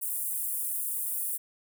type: high-pass noise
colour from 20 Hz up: pink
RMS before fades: -32 dBFS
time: 0.01-1.38 s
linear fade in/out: 20 ms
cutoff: 9000 Hz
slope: 48 dB/octave
effects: none